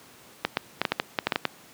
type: clicks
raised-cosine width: 0.3 ms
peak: -6 dBFS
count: 11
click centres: 0.45 / 0.571 / 0.816 / 0.852 / 0.92 / 0.999 / 1.188 / 1.27 / 1.322 / 1.359 / 1.453 s
effects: pink hiss -51 dBFS RMS until 1.73 s + high-pass 150 Hz 12 dB/octave